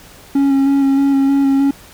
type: tone with vibrato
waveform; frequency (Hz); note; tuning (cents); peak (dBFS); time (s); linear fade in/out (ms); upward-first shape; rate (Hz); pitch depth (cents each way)
triangle; 275.1; C#4; -13; -8; 0.35-1.71; 5; square; 3.2; 15
effects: pink hiss -41 dBFS RMS until 1.93 s